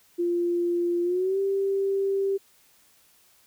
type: tone with pitch glide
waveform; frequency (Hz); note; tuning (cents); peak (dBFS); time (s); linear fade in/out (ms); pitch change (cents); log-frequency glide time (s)
sine; 347.2 to 392; F4 to G4; -10 to 0; -22; 0.18-2.38; 20; +210; 1.03-1.39
effects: white hiss -60 dBFS RMS until 3.46 s